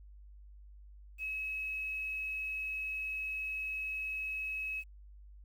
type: tone with quantisation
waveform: sine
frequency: 2569 Hz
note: E7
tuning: 45 cents flat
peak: -35 dBFS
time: 1.18-4.84 s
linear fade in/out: 50 ms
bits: 10
effects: added 50 Hz sine -51 dBFS peak until 5.44 s